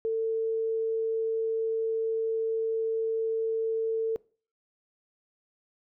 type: tone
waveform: sine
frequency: 447.8 Hz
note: A4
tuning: 30 cents sharp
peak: -25 dBFS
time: 0.05-4.16 s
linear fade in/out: 0 ms
effects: noise-tail reverb RT60 0.4 s tail -22 dB re dry